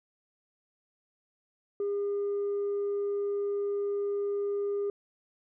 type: tone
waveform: sine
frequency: 404.8 Hz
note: G#4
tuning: 44 cents flat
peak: -26 dBFS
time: 1.8-4.9 s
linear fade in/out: 2 ms
effects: tanh soft clip ceiling -26 dBFS